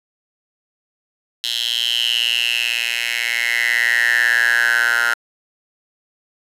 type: tone with high-pass filter sweep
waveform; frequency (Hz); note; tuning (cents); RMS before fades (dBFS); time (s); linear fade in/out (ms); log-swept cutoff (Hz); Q
10% pulse; 118.1; A#2; +23; -18; 1.44-5.14; 0; 3500 to 1400; 8.5
effects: resampled to 32000 Hz + 7-bit